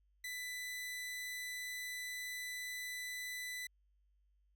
sawtooth tone, 1993 Hz, B6, 15 cents sharp, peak -38 dBFS, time 0.24-3.67 s, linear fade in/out 5 ms, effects added 50 Hz sine -70 dBFS peak until 4.55 s

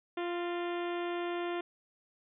harmonic tone with a mistuned harmonic, 348 Hz, F4, 6 cents flat, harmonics 1 / 2 / 3 / 4 / 5 / 6 / 7 / 8 / 9 / 10, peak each -34 / -40 / -44 / -46 / -48 / -50 / -51 / -52 / -53 / -54 dBFS, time 0.17-1.61 s, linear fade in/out 5 ms, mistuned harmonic 5, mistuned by +37 cents, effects none

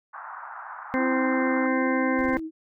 white band-pass noise, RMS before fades -39 dBFS, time 0.13-1.67 s, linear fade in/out 10 ms, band 760 to 1500 Hz, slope 48 dB/octave
harmonic tone, 260.4 Hz, C4, 8 cents flat, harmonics 1 / 2 / 3 / 4 / 6 / 7 / 8, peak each -24 / -28 / -34 / -31 / -32 / -36 / -33 dBFS, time 0.94-2.37 s, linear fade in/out 0 ms
sine tone with vibrato, 328 Hz, E4, 9 cents flat, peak -30 dBFS, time 0.96-2.51 s, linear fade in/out 50 ms, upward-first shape triangle, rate 2.5 Hz, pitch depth 61 cents each way
brown noise bursts, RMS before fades -39 dBFS, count 5, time 2.19-2.395 s, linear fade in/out 0 ms, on 21 ms, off 25 ms
effects none

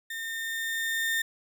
35% pulse tone with level ramp, 1818 Hz, A#6, 44 cents flat, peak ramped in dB -32 to -23 dBFS, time 0.1-1.22 s, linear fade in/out 5 ms, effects none

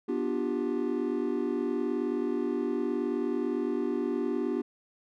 triangle chord, G dominant seventh, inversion first, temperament just, 245 / 294 / 352.8 / 392 Hz, B3 / D4 / F4 / G4, -14 / +2 / +18 / 0 cents, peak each -31 dBFS, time 0.08-4.62 s, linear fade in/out 10 ms, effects none

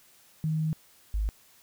sine tone pair in turn, 157.1 / 52.43 Hz, D#3 / G#1, +17 / +17 cents, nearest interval octave + perfect fifth, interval 1900 cents, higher first, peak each -25 dBFS, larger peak neither, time 0.44-0.73 / 1.14-1.29 s, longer first, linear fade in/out 0 ms, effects white hiss -59 dBFS RMS until 1.62 s

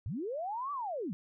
sine linear two-way sweep, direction up then down, 77.78 to 1178 to 152.4 Hz, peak -34 dBFS, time 0.06-1.13 s, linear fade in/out 0 ms, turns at 0.72 s, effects none

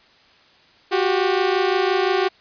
sawtooth tone pair together, 364.2 / 390 Hz, F#4 / G4, -27 / -9 cents, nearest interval minor second, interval 118 cents, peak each -16 dBFS, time 0.91-2.29 s, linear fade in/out 20 ms, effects white hiss -53 dBFS RMS until 2.4 s + resampled to 11025 Hz

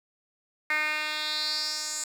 10% pulse tone with band-pass filter sweep, 305.2 Hz, D#4, 33 cents flat, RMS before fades -30 dBFS, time 0.7-2.04 s, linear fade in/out 2 ms, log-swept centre 2100 to 7400 Hz, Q 4.2, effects 8-bit

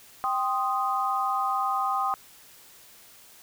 sine chord, C minor, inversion second, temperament equal, 784 / 1046.5 / 1244.5 Hz, G5 / C6 / Eb6, 0 / 0 / 0 cents, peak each -28 / -30 / -27 dBFS, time 0.24-2.14 s, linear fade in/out 0 ms, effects white hiss -52 dBFS RMS until 3.42 s

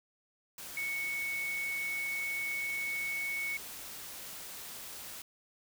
sine tone in noise, 2217 Hz, C#7, in tune, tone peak -33 dBFS, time 0.77-3.57 s, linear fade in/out 2 ms, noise white, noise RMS -45 dBFS, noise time 0.58-5.22 s, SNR +9 dB, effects none

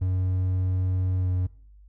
triangle tone with pitch glide, 92.5 to 91.23 Hz, F#2 to F#2, 0 to -24 cents, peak -20 dBFS, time 0.01-1.47 s, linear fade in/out 10 ms, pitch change -24 cents, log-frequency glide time 1.18-1.29 s, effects noise-tail reverb RT60 0.6 s tail -22 dB re dry + added 50 Hz sine -48 dBFS peak until 1.88 s

